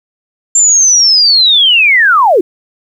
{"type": "linear sweep", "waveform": "sine", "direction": "down", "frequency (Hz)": [7340, 317.4], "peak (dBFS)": -4, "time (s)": [0.55, 2.41], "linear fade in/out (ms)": 5, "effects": ["7-bit"]}